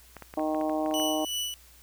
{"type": "clicks", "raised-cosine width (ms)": 0.5, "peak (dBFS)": -26, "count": 10, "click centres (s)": [0.167, 0.223, 0.339, 0.395, 0.547, 0.612, 0.696, 0.861, 0.911, 0.999]}
{"type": "harmonic tone", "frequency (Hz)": 155.2, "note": "D#3", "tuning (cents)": -4, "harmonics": [2, 3, 4, 5, 6, 7], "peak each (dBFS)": [-29, -40, -30, -33, -41, -41], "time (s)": [0.37, 1.25], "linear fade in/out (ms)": 5}
{"type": "tone with tremolo", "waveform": "sawtooth", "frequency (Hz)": 2960, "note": "F#7", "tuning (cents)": 0, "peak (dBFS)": -25, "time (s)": [0.94, 1.54], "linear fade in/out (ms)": 0, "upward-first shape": "sine", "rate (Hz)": 2.8, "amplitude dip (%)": 60}
{"effects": ["added 60 Hz sine -56 dBFS peak until 1.82 s", "white hiss -56 dBFS RMS until 1.82 s"]}